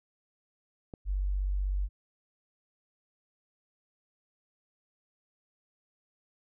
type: click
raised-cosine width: 2 ms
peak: -28 dBFS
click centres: 0.938 s
type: tone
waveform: sine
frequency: 48 Hz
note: G1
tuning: 36 cents flat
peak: -27 dBFS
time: 1.05-1.89 s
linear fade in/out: 50 ms
effects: none